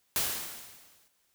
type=noise with exponential decay; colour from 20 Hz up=white; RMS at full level=-27 dBFS; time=0.16-1.08 s; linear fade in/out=1 ms; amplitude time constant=200 ms; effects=white hiss -72 dBFS RMS until 1.34 s